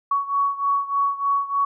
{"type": "beating tone pair", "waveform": "sine", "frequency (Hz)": [1119, 1122.3], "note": ["C#6", "C#6"], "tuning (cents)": [16, 21], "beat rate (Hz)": 3.3, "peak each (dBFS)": [-21, -24], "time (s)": [0.11, 1.65], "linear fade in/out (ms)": 5, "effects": []}